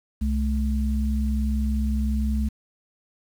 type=tone pair together; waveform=sine; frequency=64.82 / 215.6 Hz; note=C2 / A3; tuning=-16 / -35 cents; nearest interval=octave + major sixth; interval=2081 cents; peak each=-22 / -26 dBFS; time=0.21-2.49 s; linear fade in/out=10 ms; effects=8-bit